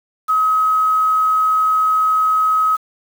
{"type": "tone with quantisation", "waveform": "sine", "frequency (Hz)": 1273, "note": "D#6", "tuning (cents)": 39, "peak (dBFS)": -12, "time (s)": [0.28, 2.77], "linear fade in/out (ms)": 20, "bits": 6, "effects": []}